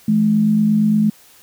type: tone pair together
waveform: sine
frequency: 164.81 / 213.4 Hz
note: E3 / G#3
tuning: 0 / +47 cents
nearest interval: major third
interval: 447 cents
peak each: -21 / -12 dBFS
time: 0.08-1.1 s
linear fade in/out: 5 ms
effects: white hiss -48 dBFS RMS until 1.42 s